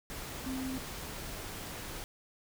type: tone in noise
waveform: sine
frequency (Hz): 261.6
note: C4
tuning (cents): 0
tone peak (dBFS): -35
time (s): 0.46-0.78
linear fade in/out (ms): 0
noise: pink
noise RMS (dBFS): -42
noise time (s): 0.1-2.04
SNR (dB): +4
effects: none